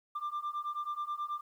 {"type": "beating tone pair", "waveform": "sine", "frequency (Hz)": [1184, 1193.3], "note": ["D6", "D6"], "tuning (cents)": [14, 27], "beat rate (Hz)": 9.3, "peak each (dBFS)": [-36, -35], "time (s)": [0.15, 1.41], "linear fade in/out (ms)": 10, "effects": ["tanh soft clip ceiling -31 dBFS", "11-bit"]}